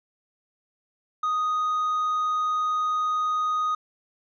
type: tone with hard clipping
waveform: sine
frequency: 1244.5 Hz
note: D#6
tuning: in tune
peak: -23 dBFS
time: 1.23-3.75 s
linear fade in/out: 5 ms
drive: 2 dB
effects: resampled to 16000 Hz